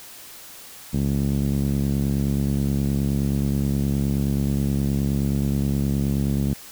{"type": "tone with low-pass filter", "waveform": "5% pulse", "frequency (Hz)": 69.5, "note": "C#2", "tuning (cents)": 5, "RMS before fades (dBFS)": -22, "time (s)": [0.93, 6.54], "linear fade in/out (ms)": 10, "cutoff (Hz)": 190, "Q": 1.7, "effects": ["white hiss -42 dBFS RMS until 6.71 s"]}